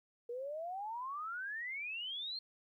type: exponential sweep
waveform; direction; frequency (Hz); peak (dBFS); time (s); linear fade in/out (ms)
sine; up; 466.2 to 4274; -39; 0.29-2.39; 5
effects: 13-bit